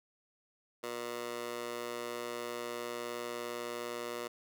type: tone with high-pass filter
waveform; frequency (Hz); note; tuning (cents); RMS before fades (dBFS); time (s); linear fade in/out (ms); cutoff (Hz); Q
15% pulse; 119.8; A#2; +48; -40; 0.83-4.28; 10; 510; 1.2
effects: none